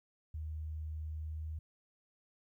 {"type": "tone with pitch glide", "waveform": "sine", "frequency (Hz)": [77.78, 78.37], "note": ["D#2", "D#2"], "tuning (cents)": [0, 13], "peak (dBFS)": -38, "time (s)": [0.34, 1.59], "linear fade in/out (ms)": 5, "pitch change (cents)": 13, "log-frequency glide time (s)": [1.2, 1.47], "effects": ["13-bit"]}